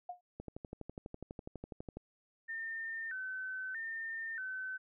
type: tone with exponential decay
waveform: sine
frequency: 715 Hz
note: F5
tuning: 41 cents sharp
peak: -36 dBFS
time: 0.09-0.21 s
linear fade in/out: 5 ms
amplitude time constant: 26 ms
type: click train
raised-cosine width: 2 ms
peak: -30 dBFS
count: 20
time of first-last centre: 0.4-1.97 s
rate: 12.1 Hz
type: tone with vibrato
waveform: sine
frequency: 1661.2 Hz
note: G#6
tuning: in tune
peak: -38 dBFS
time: 2.48-4.78 s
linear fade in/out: 20 ms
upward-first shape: square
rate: 0.79 Hz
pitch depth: 150 cents each way
effects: none